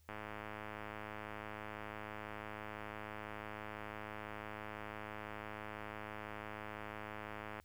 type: click train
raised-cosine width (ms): 0.5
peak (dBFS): -30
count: 797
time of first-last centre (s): 0.09-7.599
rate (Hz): 106
effects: added 78 Hz sine -65 dBFS peak until 7.64 s + white hiss -74 dBFS RMS until 7.64 s